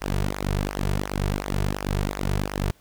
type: tone with flanger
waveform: sawtooth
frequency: 49.26 Hz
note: G1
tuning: 9 cents sharp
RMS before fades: -26 dBFS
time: 0.01-2.71 s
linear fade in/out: 0 ms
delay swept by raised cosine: 0.24 to 3.84 ms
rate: 2.8 Hz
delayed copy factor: -0.8
effects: pink hiss -59 dBFS RMS until 2.8 s